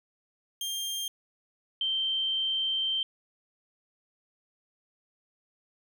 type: tone pair in turn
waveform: sawtooth / sine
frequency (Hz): 3195 / 3129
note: G7 / G7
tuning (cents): +32 / -4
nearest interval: unison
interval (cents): 36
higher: first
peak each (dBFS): -28 / -26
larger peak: second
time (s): 0.61-1.08 / 1.81-3.03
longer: second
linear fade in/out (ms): 2
effects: none